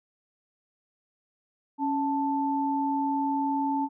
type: tone pair together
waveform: sine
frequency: 277.2 / 880.1 Hz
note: C#4 / A5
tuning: 0 / 0 cents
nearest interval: octave + minor sixth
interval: 2000 cents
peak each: -27 dBFS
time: 1.78-3.89 s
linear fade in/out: 50 ms
effects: none